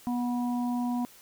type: harmonic tone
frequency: 243.6 Hz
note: B3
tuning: 24 cents flat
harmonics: 1 / 3 / 4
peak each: -27 / -37 / -39 dBFS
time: 0.07-1.05 s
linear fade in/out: 0 ms
effects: white hiss -54 dBFS RMS until 1.21 s